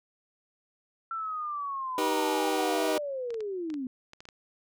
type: linear sweep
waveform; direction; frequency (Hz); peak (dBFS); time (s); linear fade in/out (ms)
sine; down; 1349 to 246.9; -31; 1.11-3.87; 2
type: chord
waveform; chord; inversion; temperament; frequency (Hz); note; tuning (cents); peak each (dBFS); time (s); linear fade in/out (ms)
sawtooth; Eb augmented; none; just; 311.1 / 388.9 / 486.1; Eb4 / G4 / B4; 0 / -14 / -28; -27; 1.98-2.98; 2
type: clicks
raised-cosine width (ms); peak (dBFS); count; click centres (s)
0.2; -29; 12; 2.606 / 2.853 / 2.966 / 3.305 / 3.343 / 3.406 / 3.702 / 3.741 / 4.134 / 4.205 / 4.254 / 4.288
effects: none